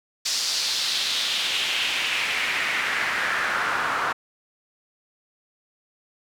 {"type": "noise with band-pass filter sweep", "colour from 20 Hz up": "pink", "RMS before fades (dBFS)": -25, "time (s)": [0.25, 4.13], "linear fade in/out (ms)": 10, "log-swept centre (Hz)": [5200, 1200], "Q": 2.5, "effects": []}